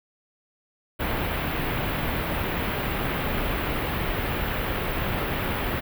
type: band-stop noise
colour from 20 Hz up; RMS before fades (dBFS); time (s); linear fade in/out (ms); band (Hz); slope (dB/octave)
pink; -27; 0.99-5.81; 20; 3100 to 15000; 24
effects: none